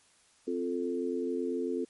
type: chord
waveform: sine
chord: F major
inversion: second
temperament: equal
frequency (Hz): 261.6 / 349.2 / 440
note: C4 / F4 / A4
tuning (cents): 0 / 0 / 0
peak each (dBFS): -34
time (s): 0.47-1.85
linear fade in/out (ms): 10
effects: white hiss -64 dBFS RMS until 1.89 s + MP3 48 kbps